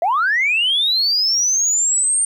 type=linear sweep; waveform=sine; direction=up; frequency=634 to 8870 Hz; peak=-13 dBFS; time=0.02-2.25 s; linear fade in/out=2 ms; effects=tanh soft clip ceiling -10 dBFS + 9-bit